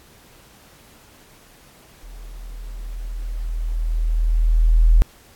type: tone with level ramp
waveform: sine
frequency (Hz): 40.26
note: E1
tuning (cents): -40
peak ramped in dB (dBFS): -35 to -8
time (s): 2.03-5.02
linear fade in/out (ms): 0
effects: pink hiss -50 dBFS RMS until 5.35 s + AAC 64 kbps